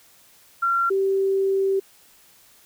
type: tone pair in turn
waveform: sine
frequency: 1372 / 388.2 Hz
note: F6 / G4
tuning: -31 / -17 cents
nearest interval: octave + minor seventh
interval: 2186 cents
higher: first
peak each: -18 dBFS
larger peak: neither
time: 0.62-0.9 / 0.9-1.8 s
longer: second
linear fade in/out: 10 ms
effects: white hiss -54 dBFS RMS until 2.65 s